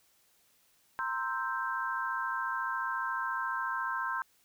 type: chord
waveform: sine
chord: C dominant seventh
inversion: third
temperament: equal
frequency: 932.3 / 1046.5 / 1318.5 / 1568 Hz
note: Bb5 / C6 / E6 / G6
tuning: 0 / 0 / 0 / 0 cents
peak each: -39 / -35 / -39 / -35 dBFS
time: 0.99-4.22 s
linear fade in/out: 0 ms
effects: white hiss -68 dBFS RMS until 4.44 s